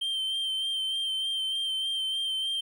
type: tone with vibrato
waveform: triangle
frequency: 3136 Hz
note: G7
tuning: in tune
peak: -26 dBFS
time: 0.01-2.61 s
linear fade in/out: 10 ms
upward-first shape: sine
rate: 3.3 Hz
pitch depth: 23 cents each way
effects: none